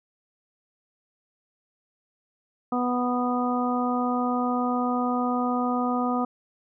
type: harmonic tone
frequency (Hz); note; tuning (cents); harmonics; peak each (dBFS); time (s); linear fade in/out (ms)
246.9; B3; 0; 1 / 2 / 3 / 4 / 5; -25 / -32 / -29 / -34 / -30; 2.72-6.25; 5
effects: none